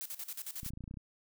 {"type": "noise with tremolo", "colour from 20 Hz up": "blue", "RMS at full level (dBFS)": -41, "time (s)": [0.01, 0.7], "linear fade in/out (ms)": 0, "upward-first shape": "square", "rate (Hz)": 11, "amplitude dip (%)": 80}
{"type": "clicks", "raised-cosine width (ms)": 5, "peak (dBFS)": -32, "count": 11, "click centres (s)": [0.632, 0.663, 0.705, 0.736, 0.774, 0.807, 0.84, 0.878, 0.911, 0.941, 0.972]}
{"effects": []}